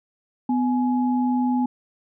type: tone pair together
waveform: sine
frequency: 250 / 840.9 Hz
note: B3 / G#5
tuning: +21 / +21 cents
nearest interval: octave + major sixth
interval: 2100 cents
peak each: -19 / -27 dBFS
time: 0.49-1.66 s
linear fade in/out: 5 ms
effects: none